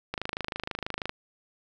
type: click train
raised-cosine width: 0.3 ms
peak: -15 dBFS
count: 26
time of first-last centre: 0.14-1.094 s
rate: 26.2 Hz
effects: none